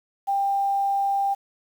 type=tone; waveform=sine; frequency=793 Hz; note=G5; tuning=20 cents sharp; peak=-20 dBFS; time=0.27-1.35 s; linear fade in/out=20 ms; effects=8-bit